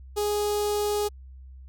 sawtooth tone with notch filter, 415.1 Hz, G#4, 1 cent flat, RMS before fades -26 dBFS, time 0.16-1.09 s, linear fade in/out 20 ms, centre 1900 Hz, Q 0.7, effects added 65 Hz sine -42 dBFS peak until 1.68 s

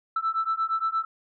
sine beating tone pair, 1318.5 / 1327.1 Hz, E6 / E6, 0 / +11 cents, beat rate 8.6 Hz, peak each -26 dBFS, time 0.16-1.05 s, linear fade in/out 5 ms, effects tanh soft clip ceiling -18 dBFS

